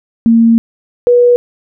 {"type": "tone pair in turn", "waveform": "sine", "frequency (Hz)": [229.3, 485.9], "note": ["A#3", "B4"], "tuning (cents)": [-28, -28], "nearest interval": "octave + minor second", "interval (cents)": 1300, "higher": "second", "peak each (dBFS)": -4, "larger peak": "neither", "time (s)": [[0.26, 0.58], [1.07, 1.36]], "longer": "first", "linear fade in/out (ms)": 0, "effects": []}